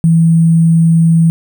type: tone with sample-and-hold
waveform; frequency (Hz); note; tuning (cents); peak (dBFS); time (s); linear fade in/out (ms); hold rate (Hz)
sine; 164.81; E3; 0; -5; 0.04-1.3; 0; 8820
effects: none